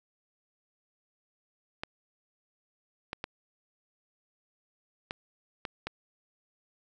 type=clicks; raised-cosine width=0.3 ms; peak=-18 dBFS; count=6; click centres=1.835 / 3.131 / 3.241 / 5.109 / 5.652 / 5.87 s; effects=none